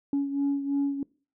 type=beating tone pair; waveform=sine; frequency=280 / 283 Hz; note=C#4 / C#4; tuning=+18 / +36 cents; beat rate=3 Hz; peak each=-24 / -30 dBFS; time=0.13-1.03 s; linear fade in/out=2 ms; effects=noise-tail reverb RT60 0.4 s tail -23 dB re dry + tanh soft clip ceiling -20 dBFS